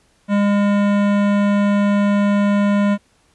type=tone with hard clipping; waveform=sine; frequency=203.1 Hz; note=G#3; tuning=38 cents flat; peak=-15 dBFS; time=0.28-2.98 s; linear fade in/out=50 ms; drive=18 dB; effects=pink hiss -58 dBFS RMS until 3.34 s + resampled to 24000 Hz